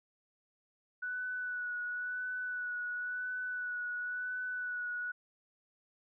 sine tone with vibrato, 1480 Hz, F#6, in tune, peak -35 dBFS, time 1.02-5.12 s, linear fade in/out 10 ms, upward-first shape sine, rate 0.96 Hz, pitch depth 21 cents each way, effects none

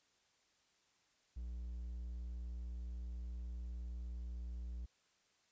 triangle tone, 59.7 Hz, A#1, 42 cents sharp, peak -40 dBFS, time 1.36-4.86 s, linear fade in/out 10 ms, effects white hiss -75 dBFS RMS until 5.51 s + resampled to 16000 Hz

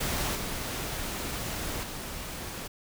pink noise with level steps, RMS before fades -30 / -34 / -38 dBFS, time 0-2.68 s, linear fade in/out 10 ms, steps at 0.35 / 1.83 s, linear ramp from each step 2 ms, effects none

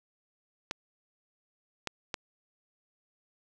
clicks, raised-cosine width 0.2 ms, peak -15 dBFS, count 3, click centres 0.711 / 1.873 / 2.142 s, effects none

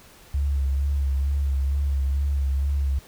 sine tone with vibrato, 69.3 Hz, C#2, in tune, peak -20 dBFS, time 0.34-2.99 s, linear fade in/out 5 ms, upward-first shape sine, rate 2.2 Hz, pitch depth 39 cents each way, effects pink hiss -50 dBFS RMS until 3.07 s

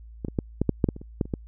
clicks, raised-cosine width 3 ms, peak -16 / -18 / -10 / -9 / -7 / -6 / -10 / -25 / -27 / -10 / -26 / -13 dBFS, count 12, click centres 0.248 / 0.284 / 0.388 / 0.616 / 0.693 / 0.842 / 0.888 / 0.964 / 1.015 / 1.212 / 1.255 / 1.338 s, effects added 56 Hz sine -42 dBFS peak until 1.47 s

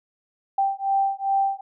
sine beating tone pair, 783 / 785.5 Hz, G5 / G5, -2 / +3 cents, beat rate 2.5 Hz, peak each -23 dBFS, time 0.58-1.61 s, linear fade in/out 5 ms, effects none

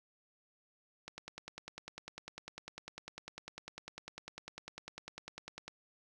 click train, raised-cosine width 0.2 ms, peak -27 dBFS, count 47, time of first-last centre 1.08-5.68 s, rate 10 Hz, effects none

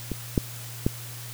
clicks, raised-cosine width 3 ms, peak -15 / -7 / -8 dBFS, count 3, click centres 0.117 / 0.378 / 0.865 s, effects added 118 Hz sine -39 dBFS peak until 1.33 s + white hiss -41 dBFS RMS until 1.33 s

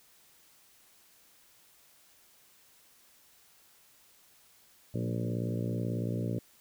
harmonic tone with a mistuned harmonic, 58.27 Hz, A#1, in tune, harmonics 2 / 3 / 4 / 5 / 6 / 7 / 8 / 9 / 10, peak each -33 / -37 / -39 / -41 / -43 / -44 / -45 / -46 / -47 dBFS, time 4.94-6.39 s, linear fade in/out 5 ms, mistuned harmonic 3, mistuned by +43 cents, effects white hiss -62 dBFS RMS until 6.6 s

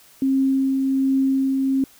sine tone with tremolo, 268.1 Hz, C4, 42 cents sharp, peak -15 dBFS, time 0.22-1.84 s, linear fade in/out 2 ms, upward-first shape triangle, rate 1.3 Hz, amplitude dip 30%, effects white hiss -51 dBFS RMS until 1.99 s

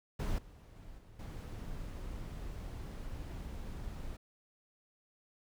brown noise with level steps, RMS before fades -34 / -53 / -51 / -55 / -43 dBFS, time 0.19-4.17 s, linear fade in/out 10 ms, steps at 0.38 / 0.76 / 0.98 / 1.19 s, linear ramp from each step 5 ms, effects none

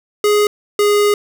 square tone pair in turn, 416.4 / 413 Hz, G#4 / G#4, +5 / -10 cents, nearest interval unison, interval 15 cents, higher first, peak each -11 dBFS, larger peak neither, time 0.24-0.47 / 0.79-1.14 s, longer second, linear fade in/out 2 ms, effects none

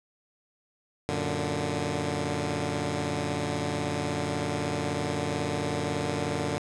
10% pulse chord, Gb augmented, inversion none, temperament equal with one note detuned, 92.5 / 115.67 / 146.83 Hz, Gb2 / Bb2 / D3, 0 / -13 / 0 cents, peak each -25 / -27 / -22 dBFS, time 1.09-6.58 s, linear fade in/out 0 ms, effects resampled to 22050 Hz + 9-bit

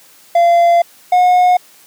triangle tone pair in turn, 687 / 723.4 Hz, F5 / F#5, -29 / -39 cents, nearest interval minor second, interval 90 cents, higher second, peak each -5 dBFS, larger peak neither, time 0.35-0.82 / 1.12-1.57 s, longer first, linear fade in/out 5 ms, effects white hiss -45 dBFS RMS until 1.86 s + high-pass 150 Hz 12 dB/octave

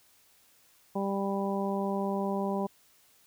harmonic tone, 197.2 Hz, G3, 11 cents sharp, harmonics 1 / 2 / 3 / 4 / 5, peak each -31 / -34 / -36 / -37 / -38 dBFS, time 0.95-2.67 s, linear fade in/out 10 ms, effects white hiss -63 dBFS RMS until 3.26 s

